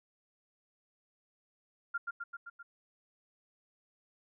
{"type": "tone with echo", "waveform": "sine", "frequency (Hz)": 1396.9, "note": "F6", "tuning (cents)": 0, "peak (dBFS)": -31, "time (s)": [1.94, 1.98], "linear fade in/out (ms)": 10, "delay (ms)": 130, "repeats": 5, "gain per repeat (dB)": -3, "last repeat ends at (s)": 2.63, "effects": []}